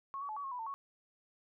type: tone with pitch steps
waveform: sine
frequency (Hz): 1096 / 1133 / 860 / 1135 / 1084 / 988 / 900 / 1109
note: C#6 / C#6 / A5 / C#6 / C#6 / B5 / A5 / C#6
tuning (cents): -20 / +37 / -40 / +41 / -39 / 0 / +39 / 0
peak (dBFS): -38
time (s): 0.14-0.74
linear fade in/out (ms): 0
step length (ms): 75
effects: none